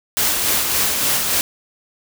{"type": "noise with tremolo", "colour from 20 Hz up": "white", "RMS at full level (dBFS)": -17, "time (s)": [0.17, 1.41], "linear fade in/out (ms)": 0, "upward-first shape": "sine", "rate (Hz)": 3.5, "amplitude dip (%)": 35, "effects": []}